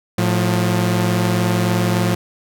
sawtooth tone pair together, 110.4 / 177.48 Hz, A2 / F3, +6 / +28 cents, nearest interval minor sixth, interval 822 cents, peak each -14 dBFS, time 0.18-2.15 s, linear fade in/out 5 ms, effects none

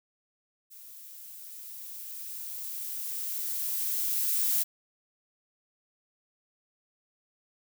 violet noise with level ramp, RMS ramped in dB -49 to -26 dBFS, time 0.7-4.64 s, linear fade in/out 20 ms, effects none

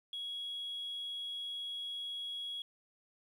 sine tone, 3326 Hz, G#7, 2 cents sharp, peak -37 dBFS, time 0.13-2.62 s, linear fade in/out 2 ms, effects tanh soft clip ceiling -35 dBFS + 11-bit

